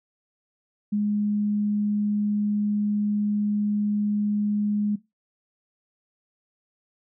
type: tone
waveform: sine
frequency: 207.7 Hz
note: G#3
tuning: in tune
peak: -21 dBFS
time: 0.92-4.96 s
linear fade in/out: 10 ms
effects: noise-tail reverb RT60 0.2 s tail -18 dB re dry